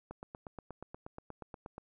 click train, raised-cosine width 1 ms, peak -30 dBFS, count 15, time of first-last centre 0.11-1.781 s, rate 8.38 Hz, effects none

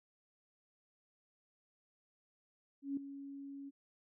sine tone with ADSR envelope, 278.1 Hz, C#4, 6 cents sharp, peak -33 dBFS, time 2.82-3.71 s, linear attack 150 ms, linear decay 4 ms, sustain -12 dB, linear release 29 ms, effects none

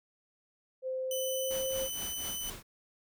sine tone with pitch glide, 519 to 528.4 Hz, C5 to C5, -14 to +17 cents, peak -32 dBFS, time 0.82-1.89 s, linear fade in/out 50 ms, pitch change +31 cents, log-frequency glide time 1.04-1.76 s
10% pulse tone, 3013 Hz, F#7, 31 cents sharp, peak -27 dBFS, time 1.11-2.5 s, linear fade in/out 2 ms
pink noise with tremolo, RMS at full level -42 dBFS, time 1.5-2.63 s, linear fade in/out 10 ms, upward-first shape triangle, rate 4.2 Hz, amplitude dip 90%
effects none

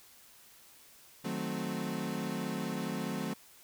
35% pulse chord, D# diminished seventh, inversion none, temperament equal, 155.56 / 185 / 220 / 261.6 Hz, D#3 / F#3 / A3 / C4, 0 / 0 / 0 / 0 cents, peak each -40 / -37 / -37 / -38 dBFS, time 1.24-3.34 s, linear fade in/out 10 ms, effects white hiss -58 dBFS RMS until 3.63 s

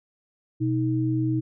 sine tone pair together, 124.7 / 315.5 Hz, B2 / D#4, +17 / +24 cents, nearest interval octave + major third, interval 1607 cents, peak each -24 dBFS, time 0.6-1.41 s, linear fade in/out 20 ms, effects none

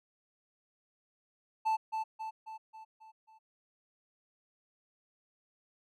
triangle tone with echo, 880 Hz, A5, in tune, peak -25 dBFS, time 1.65-1.77 s, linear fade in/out 20 ms, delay 270 ms, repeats 6, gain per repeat -5 dB, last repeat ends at 3.39 s, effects none

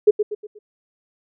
sine tone with echo, 420 Hz, G#4, 19 cents sharp, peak -7 dBFS, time 0.07-0.11 s, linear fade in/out 10 ms, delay 120 ms, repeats 4, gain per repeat -8 dB, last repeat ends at 0.59 s, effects none

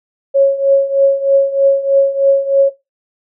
sine tone with tremolo, 550 Hz, C#5, 14 cents flat, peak -4 dBFS, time 0.34-2.7 s, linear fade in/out 20 ms, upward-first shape triangle, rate 3.2 Hz, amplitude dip 85%, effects noise-tail reverb RT60 0.2 s tail -17 dB re dry

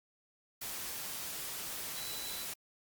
sine tone in noise, 3974 Hz, B7, 10 cents sharp, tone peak -45 dBFS, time 1.96-2.44 s, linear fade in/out 10 ms, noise white, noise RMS -41 dBFS, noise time 0.61-2.54 s, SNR -7 dB, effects Opus 48 kbps

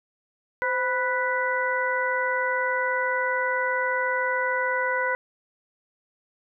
harmonic tone with a mistuned harmonic, 493.9 Hz, B4, in tune, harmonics 1 / 2 / 3 / 4, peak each -28 / -28 / -27 / -29 dBFS, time 0.62-5.15 s, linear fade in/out 0 ms, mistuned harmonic 1, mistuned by +74 cents, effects none

